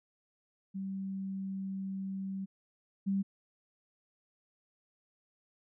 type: tone pair in turn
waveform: sine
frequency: 192.9 / 195.59 Hz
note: G3 / G3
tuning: -28 / -4 cents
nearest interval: unison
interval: 24 cents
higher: second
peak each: -35 / -28 dBFS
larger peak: second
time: 0.74-2.46 / 3.06-3.23 s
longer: first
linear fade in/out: 20 ms
effects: none